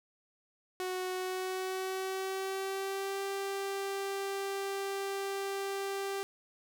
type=tone with pitch glide; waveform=sawtooth; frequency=369 to 393.2 Hz; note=F#4 to G4; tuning=-5 to +5 cents; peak=-30 dBFS; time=0.8-6.23 s; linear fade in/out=0 ms; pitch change=+110 cents; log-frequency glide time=1.12-3.23 s; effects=none